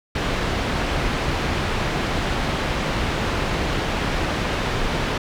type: low-pass noise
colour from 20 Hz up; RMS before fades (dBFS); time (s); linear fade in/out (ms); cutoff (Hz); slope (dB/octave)
pink; -23; 0.15-5.18; 5; 3400; 12
effects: none